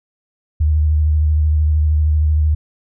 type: tone with vibrato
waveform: sine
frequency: 76.5 Hz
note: D#2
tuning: 29 cents flat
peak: -11 dBFS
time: 0.6-2.55 s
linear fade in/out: 10 ms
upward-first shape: sine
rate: 13 Hz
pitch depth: 34 cents each way
effects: none